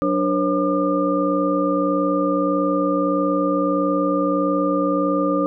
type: tone cluster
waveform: sine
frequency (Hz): 186.5 / 295 / 479.4 / 541 / 1203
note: F#3 / D4 / A#4 / C#5 / D6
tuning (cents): +14 / +8 / +48 / -42 / +41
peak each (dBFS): -27 / -20 / -28 / -22 / -24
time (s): 0.02-5.46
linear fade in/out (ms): 0
effects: none